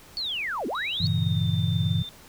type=linear two-way sweep; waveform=sine; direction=down then up; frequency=4514 to 207.7 to 4514 Hz; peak=-27 dBFS; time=0.17-1.07 s; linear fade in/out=0 ms; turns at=0.67 s
type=tone with pitch glide; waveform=sine; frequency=3841 to 3584 Hz; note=B7 to A7; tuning=-49 to +31 cents; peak=-35 dBFS; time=0.75-2.09 s; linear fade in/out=0 ms; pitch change=-120 cents; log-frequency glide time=0.93-1.44 s
type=chord; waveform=sine; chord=G diminished seventh; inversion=none; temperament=equal; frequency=98 / 116.54 / 138.59 / 164.81 Hz; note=G2 / Bb2 / Db3 / Fb3; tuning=0 / 0 / 0 / 0 cents; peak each=-26 / -28 / -29 / -26 dBFS; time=1-2.03 s; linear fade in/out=10 ms
effects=pink hiss -50 dBFS RMS until 2.28 s